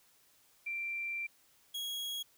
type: tone pair in turn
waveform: sine / 40% pulse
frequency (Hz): 2357 / 3311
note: D7 / G#7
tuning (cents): +6 / -6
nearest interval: tritone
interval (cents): 588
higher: second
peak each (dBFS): -35 / -36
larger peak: first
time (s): 0.66-1.27 / 1.74-2.23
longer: first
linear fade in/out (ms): 10
effects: white hiss -67 dBFS RMS until 2.37 s